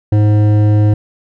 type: tone with hard clipping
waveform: sine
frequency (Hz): 105.2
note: G#2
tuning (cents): +23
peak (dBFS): -9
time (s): 0.12-0.94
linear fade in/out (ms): 5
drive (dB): 11
effects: none